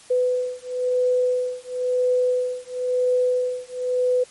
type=beating tone pair; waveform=sine; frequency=500 / 500.98 Hz; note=B4 / B4; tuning=+21 / +25 cents; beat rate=0.98 Hz; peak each=-22 / -22 dBFS; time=0.1-4.24 s; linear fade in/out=10 ms; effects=white hiss -48 dBFS RMS until 4.3 s + MP3 48 kbps